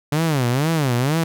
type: tone with vibrato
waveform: sawtooth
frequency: 140.8 Hz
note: C#3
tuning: 27 cents sharp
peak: -13 dBFS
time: 0.12-1.24 s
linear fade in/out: 5 ms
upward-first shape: sine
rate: 2.1 Hz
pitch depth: 280 cents each way
effects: none